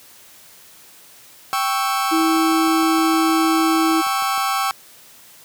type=chord; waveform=40% pulse; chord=C# diminished; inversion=second; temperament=equal; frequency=784 / 1108.7 / 1318.5 Hz; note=G5 / C#6 / E6; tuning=0 / 0 / 0 cents; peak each=-22 dBFS; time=1.53-4.71 s; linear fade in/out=0 ms
type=tone; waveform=sine; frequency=323.9 Hz; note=E4; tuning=30 cents flat; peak=-16 dBFS; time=2.11-4.02 s; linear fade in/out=20 ms
type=click train; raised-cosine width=1 ms; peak=-26 dBFS; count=15; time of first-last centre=2.21-4.377 s; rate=6.46 Hz
effects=white hiss -46 dBFS RMS until 5.44 s + high-pass 80 Hz 12 dB/octave